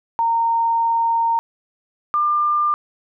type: tone pair in turn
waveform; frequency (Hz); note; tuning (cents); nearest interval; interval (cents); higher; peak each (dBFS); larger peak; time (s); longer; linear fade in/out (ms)
sine; 921 / 1196.7; A#5 / D6; -21 / +32; perfect fourth; 453; second; -15; neither; 0.19-1.39 / 2.14-2.74; first; 0
effects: none